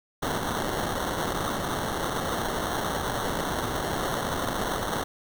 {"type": "noise with sample-and-hold", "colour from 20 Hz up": "blue", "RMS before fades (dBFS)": -29, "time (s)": [0.22, 5.04], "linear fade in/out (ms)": 10, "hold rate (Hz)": 2450, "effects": []}